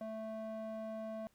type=tone with band-pass filter; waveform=square; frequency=220 Hz; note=A3; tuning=in tune; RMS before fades=-43 dBFS; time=0.01-1.27 s; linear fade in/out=0 ms; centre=530 Hz; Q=5.6; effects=pink hiss -73 dBFS RMS until 1.34 s